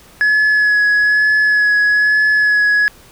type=tone with vibrato; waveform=sine; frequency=1694 Hz; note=G#6; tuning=34 cents sharp; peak=-7 dBFS; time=0.21-2.88 s; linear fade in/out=0 ms; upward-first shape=sine; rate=1.1 Hz; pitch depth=17 cents each way; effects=tanh soft clip ceiling -9 dBFS + pink hiss -44 dBFS RMS until 3.11 s